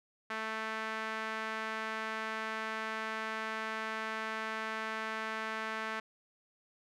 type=tone with band-pass filter; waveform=sawtooth; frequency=220 Hz; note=A3; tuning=in tune; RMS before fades=-38 dBFS; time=0.3-6 s; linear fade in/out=5 ms; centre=1600 Hz; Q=1.6; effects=none